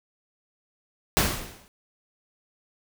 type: noise with exponential decay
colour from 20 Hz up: pink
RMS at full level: -18 dBFS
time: 1.17-1.68 s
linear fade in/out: 0 ms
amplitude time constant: 110 ms
effects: none